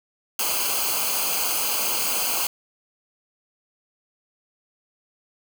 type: noise with comb filter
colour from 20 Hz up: white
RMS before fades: -24 dBFS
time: 0.39-2.47 s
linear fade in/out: 2 ms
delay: 0.54 ms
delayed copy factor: -0.8
effects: none